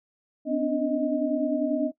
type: tone cluster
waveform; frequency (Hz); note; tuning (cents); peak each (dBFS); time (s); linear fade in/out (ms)
sine; 253.4 / 285.9 / 296 / 626; B3 / D4 / D4 / D#5; +45 / -46 / +14 / +10; -28; 0.45-1.92; 50
effects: noise-tail reverb RT60 0.1 s tail -17 dB re dry

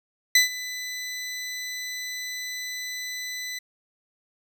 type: tone with ADSR envelope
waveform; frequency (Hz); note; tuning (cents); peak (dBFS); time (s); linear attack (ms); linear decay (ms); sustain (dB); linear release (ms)
20% pulse; 2000; B6; +21; -8; 0.35-3.59; 4; 130; -18; 8
effects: none

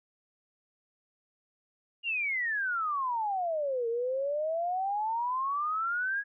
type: exponential two-way sweep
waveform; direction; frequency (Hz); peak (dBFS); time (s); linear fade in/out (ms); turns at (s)
sine; down then up; 2861 to 454.9 to 1676; -28; 2.03-6.24; 50; 3.88
effects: none

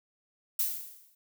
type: noise with exponential decay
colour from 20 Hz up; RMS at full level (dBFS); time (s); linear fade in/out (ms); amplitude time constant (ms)
violet; -26; 0.59-1.15; 5; 120
effects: none

